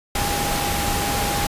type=tone in noise; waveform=sine; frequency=813 Hz; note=G#5; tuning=37 cents flat; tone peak=-26 dBFS; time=0.15-1.47 s; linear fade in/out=5 ms; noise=pink; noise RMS=-23 dBFS; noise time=0.15-1.47 s; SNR=-6 dB; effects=resampled to 32000 Hz